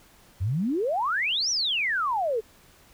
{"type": "exponential two-way sweep", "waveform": "sine", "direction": "up then down", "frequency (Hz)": [84, 6020, 418], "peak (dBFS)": -23, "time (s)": [0.4, 2.41], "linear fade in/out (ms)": 20, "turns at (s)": 1.5, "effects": ["pink hiss -56 dBFS RMS until 2.93 s"]}